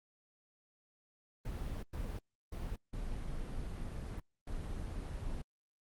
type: noise bursts at uneven times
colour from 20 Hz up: brown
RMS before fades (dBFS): -40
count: 5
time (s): 1.45-1.83 / 1.93-2.19 / 2.52-2.76 / 2.93-4.2 / 4.47-5.42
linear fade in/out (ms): 5
effects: Opus 24 kbps